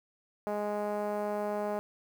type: tone with low-pass filter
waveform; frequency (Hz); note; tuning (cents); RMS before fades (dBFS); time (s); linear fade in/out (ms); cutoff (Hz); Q
5% pulse; 207.7; G#3; 0; -33; 0.47-1.79; 0; 680; 1.9
effects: 9-bit